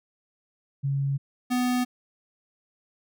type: tone pair in turn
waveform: sine / square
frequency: 138.59 / 248.7 Hz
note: C#3 / B3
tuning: 0 / +12 cents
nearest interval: minor seventh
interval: 1012 cents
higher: second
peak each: -23 dBFS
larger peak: neither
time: 0.83-1.18 / 1.5-1.85 s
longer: neither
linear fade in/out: 20 ms
effects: none